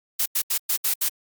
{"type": "noise bursts at uneven times", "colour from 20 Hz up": "blue", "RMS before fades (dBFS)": -22, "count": 6, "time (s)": [[0.19, 0.26], [0.35, 0.42], [0.5, 0.58], [0.69, 0.77], [0.84, 0.94], [1.01, 1.09]], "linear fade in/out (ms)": 10, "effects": ["Opus 48 kbps"]}